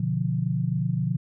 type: chord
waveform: sine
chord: B diminished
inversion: none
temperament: equal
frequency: 123.47 / 146.83 / 174.61 Hz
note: B2 / D3 / F3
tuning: 0 / 0 / 0 cents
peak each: -27 dBFS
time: 0-1.17 s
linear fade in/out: 5 ms
effects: none